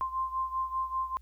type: beating tone pair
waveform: sine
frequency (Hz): 1046.5 / 1051.6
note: C6 / C6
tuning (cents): 0 / +8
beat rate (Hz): 5.1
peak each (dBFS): -31 / -35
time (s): 0.01-1.17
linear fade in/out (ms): 0
effects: added 60 Hz sine -50 dBFS peak until 1.21 s + white hiss -72 dBFS RMS until 1.21 s